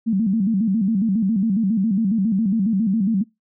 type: tone with vibrato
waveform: sine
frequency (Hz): 207.7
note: G#3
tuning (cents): 0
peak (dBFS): -16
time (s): 0.06-3.24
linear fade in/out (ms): 20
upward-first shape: square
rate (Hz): 7.3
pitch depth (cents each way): 150
effects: noise-tail reverb RT60 0.2 s tail -23 dB re dry